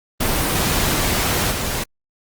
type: noise with level steps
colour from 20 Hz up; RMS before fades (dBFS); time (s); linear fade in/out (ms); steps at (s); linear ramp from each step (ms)
pink; -19 / -23; 0.2-1.84; 10; 1.5; 10
effects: Opus 24 kbps